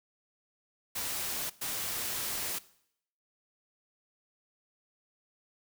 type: noise bursts at uneven times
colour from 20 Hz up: white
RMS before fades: -35 dBFS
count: 2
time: 0.95-1.5 / 1.61-2.59 s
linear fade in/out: 10 ms
effects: noise-tail reverb RT60 0.7 s tail -19 dB re dry